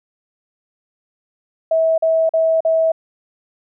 sine tone bursts, 648 Hz, E5, 30 cents flat, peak -12 dBFS, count 4, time 1.71-2.919 s, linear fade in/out 5 ms, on 270 ms, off 43 ms, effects none

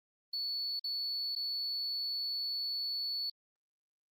sine tone with dropouts, 4435 Hz, C#8, in tune, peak -32 dBFS, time 0.33-3.3 s, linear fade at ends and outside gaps 5 ms, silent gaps 0.795-0.841 / 1.352-1.361 s, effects tanh soft clip ceiling -31 dBFS + Opus 24 kbps

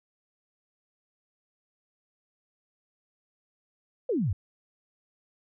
sine exponential sweep, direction down, 549 to 80.6 Hz, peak -24 dBFS, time 4.09-4.33 s, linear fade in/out 5 ms, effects none

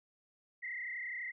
sine tone with frequency modulation, 1992 Hz, B6, 14 cents sharp, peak -38 dBFS, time 0.62-1.32 s, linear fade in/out 20 ms, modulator 31.7 Hz, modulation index 3.3, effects none

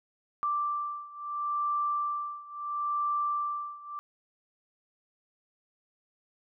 sine beating tone pair, 1174.7 / 1175.44 Hz, D6 / D6, 0 / +1 cents, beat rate 0.74 Hz, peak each -31 / -33 dBFS, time 0.43-3.99 s, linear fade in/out 0 ms, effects none

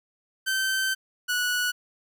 sawtooth tone pair in turn, 1546 / 1470.7 Hz, G6 / F#6, -24 / -11 cents, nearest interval minor second, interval 87 cents, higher first, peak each -20 dBFS, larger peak neither, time 0.46-0.95 / 1.28-1.72 s, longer first, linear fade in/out 20 ms, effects none

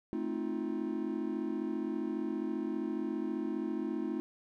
triangle chord, F dominant seventh, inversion first, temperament just, 218.3 / 261.9 / 314.3 / 349.2 Hz, A3 / C4 / Eb4 / F4, -13 / +2 / +18 / 0 cents, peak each -37 / -37 / -35 / -37 dBFS, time 0.13-4.2 s, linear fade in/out 0 ms, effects none

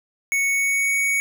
square tone with pitch glide, 2217 to 2235 Hz, C#7 to C#7, 0 to +14 cents, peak -19 dBFS, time 0.32-1.2 s, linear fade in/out 0 ms, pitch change +14 cents, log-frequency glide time 0.47-0.97 s, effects none

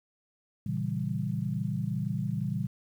sine chord, A# diminished seventh, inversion none, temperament equal, 116.54 / 138.59 / 164.81 / 196 Hz, A#2 / C#3 / E3 / G3, 0 / 0 / 0 / 0 cents, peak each -34 dBFS, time 0.66-2.67 s, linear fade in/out 5 ms, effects 10-bit

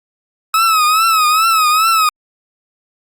40% pulse tone with vibrato, 1283 Hz, E6, 47 cents flat, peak -9 dBFS, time 0.54-2.09 s, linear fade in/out 2 ms, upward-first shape triangle, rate 2.4 Hz, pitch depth 98 cents each way, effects Opus 48 kbps

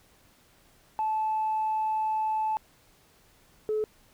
sine tone pair in turn, 870 / 429.8 Hz, A5 / A4, -20 / -41 cents, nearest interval octave, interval 1221 cents, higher first, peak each -24 dBFS, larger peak neither, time 0.99-2.57 / 3.69-3.84 s, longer first, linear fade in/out 0 ms, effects tanh soft clip ceiling -21 dBFS + pink hiss -61 dBFS RMS until 4.13 s

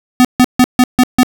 square tone bursts, 251 Hz, B3, 28 cents sharp, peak -5 dBFS, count 6, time 0.2-1.232 s, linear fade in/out 0 ms, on 47 ms, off 150 ms, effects none

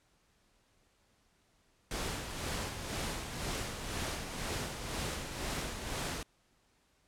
pink noise with tremolo, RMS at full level -36 dBFS, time 1.91-6.23 s, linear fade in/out 2 ms, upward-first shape sine, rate 2 Hz, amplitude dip 50%, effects pink hiss -71 dBFS RMS until 7.07 s + low-pass 10000 Hz 12 dB/octave

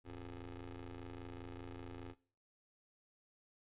20% pulse ring-modulated tone, 85 Hz, F2, 46 cents flat, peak -39 dBFS, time 0.04-2.15 s, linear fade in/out 50 ms, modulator 183 Hz, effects noise-tail reverb RT60 0.4 s tail -19 dB re dry + resampled to 8000 Hz

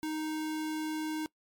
square tone, 311.1 Hz, D#4, in tune, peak -33 dBFS, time 0.03-1.26 s, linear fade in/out 0 ms, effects noise-tail reverb RT60 0.1 s tail -22 dB re dry + MP3 96 kbps

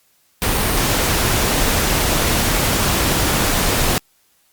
pink noise, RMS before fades -17 dBFS, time 0.42-3.98 s, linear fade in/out 0 ms, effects white hiss -59 dBFS RMS until 4.52 s + Opus 48 kbps

